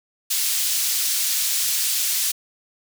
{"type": "high-pass noise", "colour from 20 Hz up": "pink", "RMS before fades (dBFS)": -22, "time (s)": [0.3, 2.32], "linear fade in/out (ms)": 10, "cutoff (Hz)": 4500, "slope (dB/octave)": 12, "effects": []}